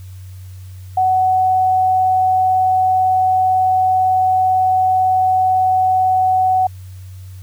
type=tone; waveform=sine; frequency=747 Hz; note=F#5; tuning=16 cents sharp; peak=-11 dBFS; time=0.97-6.67 s; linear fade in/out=5 ms; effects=added 93 Hz sine -31 dBFS peak until 7.42 s + white hiss -50 dBFS RMS until 7.42 s